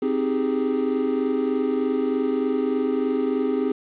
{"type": "chord", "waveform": "triangle", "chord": "Ab major seventh", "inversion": "first", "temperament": "equal", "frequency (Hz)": [261.6, 311.1, 392, 415.3], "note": ["C4", "Eb4", "G4", "Ab4"], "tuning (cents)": [0, 0, 0, 0], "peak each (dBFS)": [-22, -27, -26, -23], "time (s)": [0.02, 3.72], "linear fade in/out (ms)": 5, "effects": ["resampled to 8000 Hz", "8-bit"]}